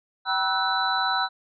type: tone cluster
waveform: sine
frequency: 767 / 966 / 1310 / 1496 / 3980 Hz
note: G5 / B5 / E6 / F#6 / B7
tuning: -38 / -39 / -11 / +19 / +13 cents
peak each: -28 dBFS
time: 0.25-1.29 s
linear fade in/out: 50 ms
effects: none